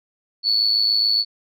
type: tone with amplitude modulation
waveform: sine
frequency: 4435 Hz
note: C#8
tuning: in tune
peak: -12 dBFS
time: 0.43-1.25 s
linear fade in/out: 50 ms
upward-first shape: sine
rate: 107 Hz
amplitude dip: 65%
effects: tanh soft clip ceiling -8 dBFS